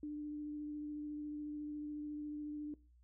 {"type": "tone with vibrato", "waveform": "sine", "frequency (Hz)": 297.7, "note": "D4", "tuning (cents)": 24, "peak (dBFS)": -40, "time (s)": [0.03, 2.74], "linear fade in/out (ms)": 2, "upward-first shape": "triangle", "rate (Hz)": 14, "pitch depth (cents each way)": 13, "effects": ["noise-tail reverb RT60 0.3 s tail -20 dB re dry", "added 60 Hz sine -63 dBFS peak until 3.03 s"]}